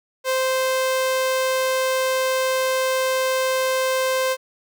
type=tone; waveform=sawtooth; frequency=521 Hz; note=C5; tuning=7 cents flat; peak=-15 dBFS; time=0.24-4.37 s; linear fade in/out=50 ms; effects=none